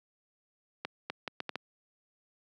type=accelerating click train; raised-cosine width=0.3 ms; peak=-18 dBFS; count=6; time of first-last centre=0.85-1.557 s; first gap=250 ms; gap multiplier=0.71; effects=high-pass 200 Hz 12 dB/octave